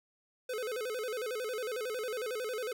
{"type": "tone with vibrato", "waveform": "square", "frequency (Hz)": 466.3, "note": "A#4", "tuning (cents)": 1, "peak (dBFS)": -35, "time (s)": [0.49, 2.73], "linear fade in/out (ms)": 5, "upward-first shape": "square", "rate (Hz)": 11, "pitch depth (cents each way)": 140, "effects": []}